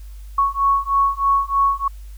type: beating tone pair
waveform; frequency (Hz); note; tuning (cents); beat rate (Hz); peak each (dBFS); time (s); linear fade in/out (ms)
sine; 1107 / 1110.2; C#6 / C#6; -3 / +2; 3.2; -18; 0.38-1.88; 5
effects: added 50 Hz sine -33 dBFS peak until 2.17 s + white hiss -54 dBFS RMS until 2.17 s